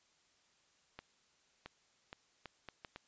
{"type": "accelerating click train", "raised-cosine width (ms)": 0.3, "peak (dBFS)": -30, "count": 7, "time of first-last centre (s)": [0.99, 2.961], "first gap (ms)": 670, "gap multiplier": 0.7, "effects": ["white hiss -72 dBFS RMS until 3.07 s", "resampled to 16000 Hz"]}